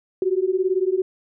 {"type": "beating tone pair", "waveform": "sine", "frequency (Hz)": [365.3, 383.3], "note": ["F#4", "G4"], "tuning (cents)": [-22, -39], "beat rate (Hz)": 18, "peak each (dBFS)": -21, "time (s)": [0.22, 1.02], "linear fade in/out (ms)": 2, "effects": []}